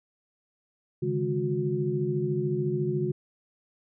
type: tone cluster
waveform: sine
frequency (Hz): 139.8 / 153.7 / 206 / 362.7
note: C#3 / D#3 / G#3 / F#4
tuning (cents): +15 / -21 / -14 / -34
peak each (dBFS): -30 / -32 / -34 / -28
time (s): 1.02-3.12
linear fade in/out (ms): 10
effects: none